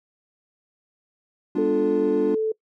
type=chord; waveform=triangle; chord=G# diminished seventh; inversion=none; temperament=equal with one note detuned; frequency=202.6 / 246.9 / 293.7 / 349.2 Hz; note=G#3 / B3 / D4 / F4; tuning=-43 / 0 / 0 / 0 cents; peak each=-28 / -28 / -22 / -25 dBFS; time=1.55-2.35 s; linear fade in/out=5 ms
type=tone; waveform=sine; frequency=438.4 Hz; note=A4; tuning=6 cents flat; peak=-20 dBFS; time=1.58-2.52 s; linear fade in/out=5 ms
effects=noise-tail reverb RT60 0.1 s tail -23 dB re dry